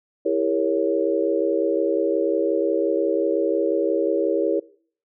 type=chord; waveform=sine; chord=E diminished seventh; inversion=none; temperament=equal with one note detuned; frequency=329.6 / 400.5 / 466.2 / 554.4 Hz; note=E4 / G4 / Bb4 / Db5; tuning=0 / +37 / 0 / 0 cents; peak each=-24 dBFS; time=0.25-4.6 s; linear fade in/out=10 ms; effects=noise-tail reverb RT60 0.5 s tail -21 dB re dry